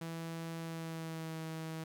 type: tone with pitch glide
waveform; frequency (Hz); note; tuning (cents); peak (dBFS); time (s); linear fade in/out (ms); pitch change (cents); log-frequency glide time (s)
sawtooth; 164.81 to 160.58; E3 to E3; 0 to -45; -36; 0.01-1.84; 5; -45; 0.59-1.4
effects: 13-bit